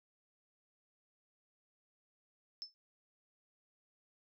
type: tone with exponential decay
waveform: sine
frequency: 5274 Hz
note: E8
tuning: in tune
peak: -37 dBFS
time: 2.62-2.74 s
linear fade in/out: 0 ms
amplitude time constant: 24 ms
effects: none